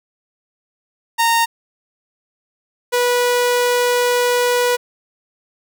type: tone pair in turn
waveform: sawtooth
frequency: 923 / 488.9 Hz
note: A#5 / B4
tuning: -17 / -18 cents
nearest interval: major seventh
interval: 1101 cents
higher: first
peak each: -9 / -10 dBFS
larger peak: first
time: 1.18-1.46 / 2.92-4.77 s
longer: second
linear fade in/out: 20 ms
effects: none